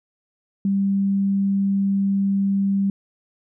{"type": "tone", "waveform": "sine", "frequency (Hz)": 196.9, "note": "G3", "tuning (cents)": 8, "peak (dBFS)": -17, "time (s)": [0.65, 2.9], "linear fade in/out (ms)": 2, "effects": []}